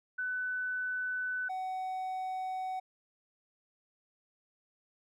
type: tone pair in turn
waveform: sine / triangle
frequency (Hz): 1500 / 750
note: F#6 / F#5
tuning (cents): +23 / +23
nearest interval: octave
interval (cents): 1200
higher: first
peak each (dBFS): -32 / -32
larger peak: neither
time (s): 0.18-1.49 / 1.49-2.8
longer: neither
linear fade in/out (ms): 10
effects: none